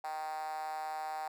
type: tone with high-pass filter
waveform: 5% pulse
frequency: 155.56 Hz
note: D#3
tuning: in tune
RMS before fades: -39 dBFS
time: 0.04-1.28 s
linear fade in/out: 2 ms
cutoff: 780 Hz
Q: 8.3
effects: none